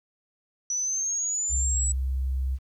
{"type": "exponential sweep", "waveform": "sine", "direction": "up", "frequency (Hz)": [5890, 7902], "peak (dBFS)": -25, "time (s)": [0.7, 1.92], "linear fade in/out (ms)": 2}
{"type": "tone", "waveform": "sine", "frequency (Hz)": 65.6, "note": "C2", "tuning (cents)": 5, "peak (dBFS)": -24, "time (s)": [1.49, 2.59], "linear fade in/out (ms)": 50}
{"effects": ["10-bit"]}